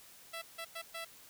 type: tone bursts at uneven times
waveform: 10% pulse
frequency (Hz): 664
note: E5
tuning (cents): +12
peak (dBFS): -32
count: 4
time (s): 0.33-0.42 / 0.58-0.65 / 0.75-0.82 / 0.94-1.05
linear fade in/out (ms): 10
effects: white hiss -57 dBFS RMS until 1.29 s